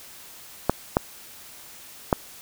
clicks, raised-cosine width 1 ms, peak -3 dBFS, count 3, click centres 0.696 / 0.969 / 2.128 s, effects white hiss -45 dBFS RMS until 2.41 s

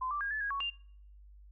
sine tone with pitch steps, 1029 / 1172 / 1627 / 1732 / 1644 / 1114 / 2796 Hz, C6 / D6 / G#6 / A6 / G#6 / C#6 / F7, -29 / -4 / -36 / -28 / -18 / +8 / +1 cents, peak -32 dBFS, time 0.01-0.703 s, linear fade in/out 10 ms, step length 99 ms, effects noise-tail reverb RT60 0.6 s tail -24 dB re dry + added 50 Hz sine -52 dBFS peak until 1.51 s

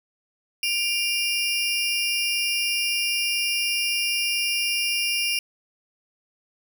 35% pulse tone cluster, 2395 / 2797 / 5260 Hz, D7 / F7 / E8, +33 / +2 / -5 cents, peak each -25 / -23 / -28 dBFS, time 0.63-5.39 s, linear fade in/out 2 ms, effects none

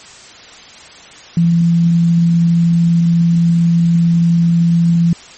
sine tone, 169.1 Hz, E3, 44 cents sharp, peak -8 dBFS, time 1.37-5.13 s, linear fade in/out 2 ms, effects white hiss -37 dBFS RMS until 5.37 s + MP3 32 kbps

